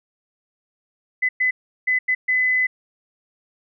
sine tone bursts at uneven times, 2014 Hz, B6, 33 cents sharp, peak -16 dBFS, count 5, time 1.22-1.29 / 1.4-1.51 / 1.87-1.99 / 2.08-2.15 / 2.28-2.67 s, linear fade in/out 10 ms, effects none

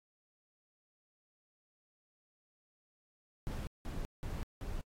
brown noise bursts, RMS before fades -39 dBFS, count 4, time 3.47-4.81 s, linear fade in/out 0 ms, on 200 ms, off 180 ms, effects AAC 48 kbps

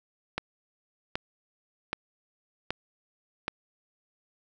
click train, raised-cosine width 0.3 ms, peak -13 dBFS, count 5, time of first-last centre 0.38-3.481 s, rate 1.29 Hz, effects none

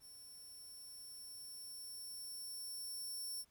10% pulse tone with level ramp, 5430 Hz, F8, 50 cents flat, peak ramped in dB -49 to -36 dBFS, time 0-3.45 s, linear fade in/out 50 ms, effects pink hiss -74 dBFS RMS until 3.5 s

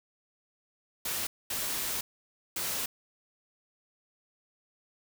white noise bursts at uneven times, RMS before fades -33 dBFS, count 3, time 1.05-1.27 / 1.5-2.01 / 2.56-2.86 s, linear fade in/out 5 ms, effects none

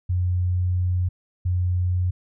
sine tone pair in turn, 90.1 / 90.1 Hz, F#2 / F#2, -45 / -45 cents, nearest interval unison, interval 0 cents, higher neither, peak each -19 dBFS, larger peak neither, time 0.09-1.09 / 1.45-2.11 s, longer first, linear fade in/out 10 ms, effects none

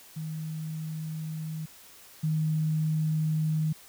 sine tone pair in turn, 157.7 / 156.16 Hz, D#3 / D#3, +24 / +7 cents, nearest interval unison, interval 17 cents, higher first, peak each -32 / -24 dBFS, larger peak second, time 0.16-1.66 / 2.23-3.73 s, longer neither, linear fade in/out 10 ms, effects white hiss -52 dBFS RMS until 3.88 s

